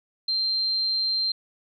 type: tone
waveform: sine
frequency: 4154 Hz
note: C8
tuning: 13 cents flat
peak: -22 dBFS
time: 0.28-1.32 s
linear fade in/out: 5 ms
effects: none